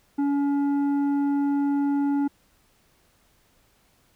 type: tone with tanh clipping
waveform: triangle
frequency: 283.1 Hz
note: C#4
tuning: 37 cents sharp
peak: -22 dBFS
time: 0.18-2.28 s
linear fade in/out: 10 ms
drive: 12 dB
effects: pink hiss -63 dBFS RMS until 4.15 s